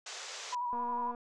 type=band-pass noise; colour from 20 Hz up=white; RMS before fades=-44 dBFS; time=0.06-0.55 s; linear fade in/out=5 ms; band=420 to 7200 Hz; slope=48 dB/octave
type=tone with vibrato; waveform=sine; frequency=975 Hz; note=B5; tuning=23 cents flat; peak=-32 dBFS; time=0.52-1.12 s; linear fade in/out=10 ms; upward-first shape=square; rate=11 Hz; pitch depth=29 cents each way
type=click train; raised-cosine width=1 ms; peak=-32 dBFS; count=101; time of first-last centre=0.73-1.148 s; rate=239 Hz
effects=none